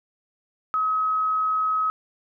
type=tone; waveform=sine; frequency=1275 Hz; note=D#6; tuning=42 cents sharp; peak=-20 dBFS; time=0.74-1.9 s; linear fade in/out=0 ms; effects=none